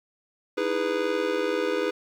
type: chord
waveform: square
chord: E major seventh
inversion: third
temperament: just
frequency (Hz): 309 / 329.6 / 412 / 494.4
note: D#4 / E4 / G#4 / B4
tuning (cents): -12 / 0 / -14 / +2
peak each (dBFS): -34 / -33 / -29 / -28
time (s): 0.57-1.91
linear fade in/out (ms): 10
effects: low-pass 4000 Hz 12 dB/octave + 9-bit